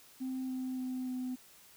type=tone with pitch steps; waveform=sine; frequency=259.8 / 257.7 / 255.6 / 253.6 Hz; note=C4 / C4 / C4 / B3; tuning=-12 / -26 / -40 / +46 cents; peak=-33 dBFS; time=0.2-1.36 s; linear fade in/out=20 ms; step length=290 ms; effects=tanh soft clip ceiling -32 dBFS + white hiss -59 dBFS RMS until 1.76 s